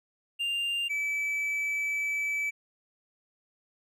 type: tone pair in turn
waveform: triangle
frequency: 2794 / 2304 Hz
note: F7 / D7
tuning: 0 / -34 cents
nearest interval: minor third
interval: 334 cents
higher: first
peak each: -26 dBFS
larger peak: neither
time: 0.39-0.89 / 0.89-2.51 s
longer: second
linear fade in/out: 20 ms
effects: none